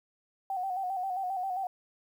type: tone with vibrato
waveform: sine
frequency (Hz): 752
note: F#5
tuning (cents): +28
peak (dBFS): -30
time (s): 0.5-1.67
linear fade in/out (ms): 2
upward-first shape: square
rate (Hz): 7.5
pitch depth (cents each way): 55
effects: 10-bit